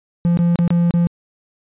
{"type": "tone with dropouts", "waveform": "triangle", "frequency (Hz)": 172, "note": "F3", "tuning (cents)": -26, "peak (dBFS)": -10, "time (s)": [0.25, 1.07], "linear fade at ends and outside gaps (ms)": 0, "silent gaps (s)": [[0.373, 0.39], [0.557, 0.589], [0.678, 0.705], [0.908, 0.939]], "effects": ["resampled to 8000 Hz"]}